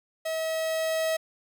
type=tone with level ramp; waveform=45% pulse; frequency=642 Hz; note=E5; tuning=46 cents flat; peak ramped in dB=-28 to -24 dBFS; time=0.25-1.17 s; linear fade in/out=10 ms; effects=none